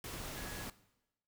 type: tone in noise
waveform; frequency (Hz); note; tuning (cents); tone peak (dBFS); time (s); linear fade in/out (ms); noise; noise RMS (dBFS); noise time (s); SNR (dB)
sine; 1676; G#6; +15; -51; 0.37-0.65; 2; pink; -44; 0.04-0.7; -10
effects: noise-tail reverb RT60 0.9 s tail -18 dB re dry